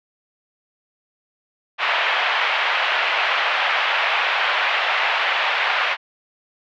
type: band-pass noise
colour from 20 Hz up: white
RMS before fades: -20 dBFS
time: 1.78-5.97 s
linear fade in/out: 50 ms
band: 640 to 2900 Hz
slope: 24 dB/octave
effects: low-pass 5000 Hz 12 dB/octave